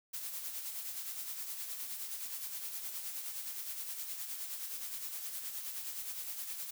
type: noise with tremolo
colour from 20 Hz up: blue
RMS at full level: -40 dBFS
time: 0.13-6.71 s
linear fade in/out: 10 ms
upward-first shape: sine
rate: 9.6 Hz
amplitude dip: 45%
effects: none